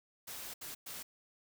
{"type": "noise bursts at uneven times", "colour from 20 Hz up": "white", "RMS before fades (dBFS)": -45, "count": 3, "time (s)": [[0.27, 0.54], [0.61, 0.75], [0.86, 1.03]], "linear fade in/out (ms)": 10, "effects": []}